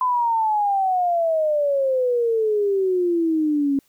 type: exponential sweep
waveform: sine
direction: down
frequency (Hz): 1022 to 272.5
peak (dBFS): -17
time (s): 0.01-3.79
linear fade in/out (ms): 2
effects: white hiss -62 dBFS RMS until 3.88 s